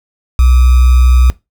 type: tone with sample-and-hold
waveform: sine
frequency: 62.5 Hz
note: B1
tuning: 21 cents sharp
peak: -4 dBFS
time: 0.39-1.3 s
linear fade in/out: 0 ms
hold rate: 1225 Hz
effects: noise-tail reverb RT60 0.2 s tail -19 dB re dry